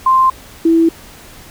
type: tone pair in turn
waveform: sine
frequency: 1046.5 / 329.6 Hz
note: C6 / E4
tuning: 0 / 0 cents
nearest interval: octave + minor sixth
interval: 2000 cents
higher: first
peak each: -7 dBFS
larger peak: neither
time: 0.06-0.3 / 0.65-0.89 s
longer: neither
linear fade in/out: 5 ms
effects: pink hiss -38 dBFS RMS until 1.5 s